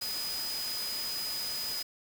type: tone in noise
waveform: sine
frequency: 4978 Hz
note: D#8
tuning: in tune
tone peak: -34 dBFS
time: 0.01-1.83 s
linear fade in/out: 10 ms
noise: white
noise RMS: -39 dBFS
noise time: 0.01-1.83 s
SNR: +2 dB
effects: none